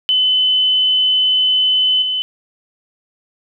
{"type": "tone with level steps", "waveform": "sine", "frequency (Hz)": 3026, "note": "F#7", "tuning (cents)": 38, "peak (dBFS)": [-11, -16], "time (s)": [0.09, 2.22], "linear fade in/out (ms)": 0, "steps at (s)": 2.02, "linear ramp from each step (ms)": 2, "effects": []}